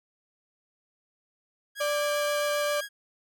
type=tone with vibrato; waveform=sawtooth; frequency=1626 Hz; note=G#6; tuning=37 cents flat; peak=-30 dBFS; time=1.75-2.89 s; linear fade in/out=50 ms; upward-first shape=sine; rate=7.5 Hz; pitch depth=28 cents each way
type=tone; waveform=35% pulse; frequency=587.3 Hz; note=D5; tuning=in tune; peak=-24 dBFS; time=1.8-2.81 s; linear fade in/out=10 ms
effects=none